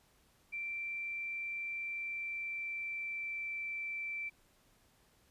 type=tone with pitch glide; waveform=sine; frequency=2349 to 2335 Hz; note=D7 to D7; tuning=0 to -11 cents; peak=-37 dBFS; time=0.52-4.3 s; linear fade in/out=20 ms; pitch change=-11 cents; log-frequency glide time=1.79-3.53 s; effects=pink hiss -69 dBFS RMS until 5.3 s + resampled to 32000 Hz